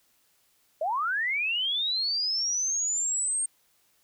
sine linear sweep, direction up, 587 to 8650 Hz, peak -25 dBFS, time 0.81-3.46 s, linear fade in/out 5 ms, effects white hiss -67 dBFS RMS until 4.03 s

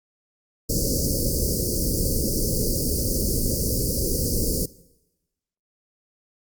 pink band-stop noise, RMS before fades -23 dBFS, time 0.69-4.66 s, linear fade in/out 10 ms, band 570 to 4600 Hz, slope 96 dB/octave, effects noise-tail reverb RT60 1.0 s tail -20 dB re dry + Opus 48 kbps

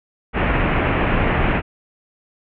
pink low-pass noise, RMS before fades -18 dBFS, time 0.33-1.62 s, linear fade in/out 50 ms, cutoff 2700 Hz, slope 48 dB/octave, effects none

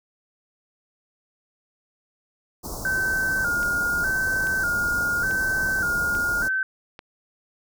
pink band-stop noise, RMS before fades -33 dBFS, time 2.63-6.49 s, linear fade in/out 20 ms, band 1200 to 4800 Hz, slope 48 dB/octave
sine tone with vibrato, 1480 Hz, F#6, in tune, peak -21 dBFS, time 2.85-6.63 s, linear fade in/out 2 ms, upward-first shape square, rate 0.84 Hz, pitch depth 68 cents each way
click train, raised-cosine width 0.3 ms, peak -24 dBFS, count 5, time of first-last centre 3.63-6.991 s, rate 1.19 Hz
effects none

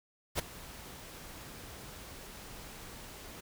pink noise with ADSR envelope, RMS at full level -30 dBFS, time 0.35-3.41 s, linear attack 39 ms, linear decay 13 ms, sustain -18 dB, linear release 12 ms, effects none

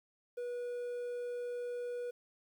triangle tone, 486.2 Hz, B4, 27 cents flat, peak -35 dBFS, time 0.37-2.11 s, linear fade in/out 10 ms, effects 11-bit

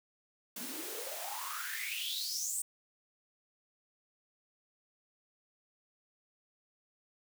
white noise with high-pass filter sweep, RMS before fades -39 dBFS, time 0.56-2.62 s, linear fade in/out 5 ms, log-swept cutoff 210 to 8700 Hz, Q 8.8, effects none

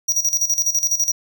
square tone with tremolo, 5770 Hz, F#8, 44 cents flat, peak -15 dBFS, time 0.08-1.12 s, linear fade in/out 10 ms, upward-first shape square, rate 12 Hz, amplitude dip 75%, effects none

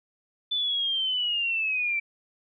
sine linear sweep, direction down, 3520 to 2321 Hz, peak -24 dBFS, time 0.51-2 s, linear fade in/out 10 ms, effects none

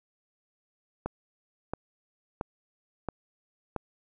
click train, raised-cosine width 1 ms, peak -17 dBFS, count 5, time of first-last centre 1.06-3.763 s, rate 1.48 Hz, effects none

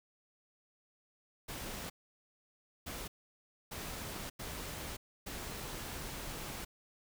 pink noise bursts at uneven times, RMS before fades -43 dBFS, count 5, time 1.48-1.9 / 2.86-3.08 / 3.71-4.3 / 4.39-4.97 / 5.26-6.65 s, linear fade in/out 10 ms, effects none

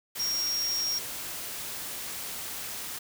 sine tone in noise, 5588 Hz, F8, in tune, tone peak -27 dBFS, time 0.19-0.99 s, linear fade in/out 10 ms, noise white, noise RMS -37 dBFS, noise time 0.15-2.99 s, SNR +7 dB, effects none

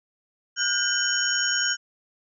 sine tone cluster, 1453 / 1583 / 3021 / 5540 / 6670 Hz, F#6 / G6 / F#7 / F8 / G#8, -32 / +17 / +35 / -15 / +7 cents, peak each -28 dBFS, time 0.56-1.77 s, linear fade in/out 50 ms, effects none

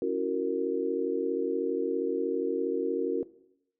sine chord, F# dominant seventh, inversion second, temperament just, 277.5 / 333 / 370 / 462.5 Hz, C#4 / E4 / F#4 / A#4, +2 / +18 / 0 / -14 cents, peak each -34 / -34 / -30 / -30 dBFS, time 0.02-3.23 s, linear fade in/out 2 ms, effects noise-tail reverb RT60 0.8 s tail -18 dB re dry

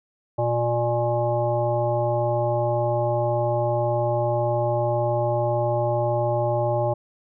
harmonic tone, 119.1 Hz, A#2, 38 cents sharp, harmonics 1 / 3 / 5 / 7 / 9, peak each -25 / -29 / -23 / -27 / -37 dBFS, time 0.38-6.94 s, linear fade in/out 10 ms, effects none

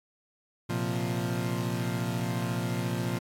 30% pulse chord, Bb suspended second, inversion none, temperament equal, 116.54 / 130.81 / 174.61 Hz, Bb2 / C3 / F3, 0 / 0 / 0 cents, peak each -29 / -32 / -30 dBFS, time 0.69-3.19 s, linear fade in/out 10 ms, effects AAC 64 kbps

